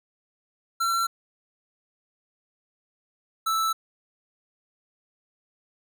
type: tone pair in turn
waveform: square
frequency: 1354 / 1318.5 Hz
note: E6 / E6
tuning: +46 / 0 cents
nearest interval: unison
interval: 46 cents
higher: first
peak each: -23 dBFS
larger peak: neither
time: 0.8-1.07 / 3.46-3.73 s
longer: neither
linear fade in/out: 10 ms
effects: none